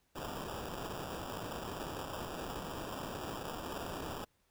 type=noise with sample-and-hold; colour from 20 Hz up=violet; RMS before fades=-42 dBFS; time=0.15-4.25 s; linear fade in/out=10 ms; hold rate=2100 Hz; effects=pink hiss -75 dBFS RMS until 4.5 s